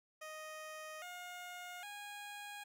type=tone with pitch steps; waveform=15% pulse; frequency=622.3 / 714.8 / 821.1 Hz; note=D#5 / F5 / G#5; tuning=0 / +40 / -20 cents; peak=-40 dBFS; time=0.21-2.64 s; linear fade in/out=10 ms; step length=810 ms; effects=none